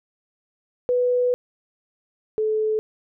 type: tone pair in turn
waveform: sine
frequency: 494.2 / 433.1 Hz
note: B4 / A4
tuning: +1 / -27 cents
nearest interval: major second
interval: 228 cents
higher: first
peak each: -17 / -19 dBFS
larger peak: first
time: 0.89-1.34 / 2.38-2.79 s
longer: first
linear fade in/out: 0 ms
effects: none